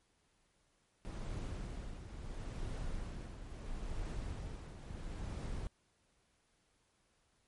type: noise with tremolo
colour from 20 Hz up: brown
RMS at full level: -40 dBFS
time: 1.05-5.67 s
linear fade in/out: 0 ms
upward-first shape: triangle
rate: 0.74 Hz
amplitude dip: 60%
effects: pink hiss -75 dBFS RMS until 7.47 s + MP3 48 kbps